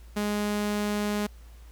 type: tone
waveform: sawtooth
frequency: 207.7 Hz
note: G#3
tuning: in tune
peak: -22 dBFS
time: 0.16-1.27 s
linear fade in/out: 10 ms
effects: added 57 Hz sine -45 dBFS peak until 1.71 s + pink hiss -59 dBFS RMS until 1.71 s